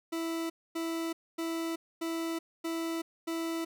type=tone bursts; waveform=40% pulse; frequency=329.6 Hz; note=E4; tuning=in tune; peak=-31 dBFS; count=6; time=0.12-3.65 s; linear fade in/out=10 ms; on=380 ms; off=250 ms; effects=none